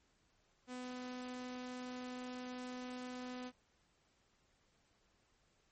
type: tone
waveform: sawtooth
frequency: 250.7 Hz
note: B3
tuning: 26 cents sharp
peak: -40 dBFS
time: 0.67-3.52 s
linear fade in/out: 50 ms
effects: pink hiss -75 dBFS RMS until 5.71 s + MP3 32 kbps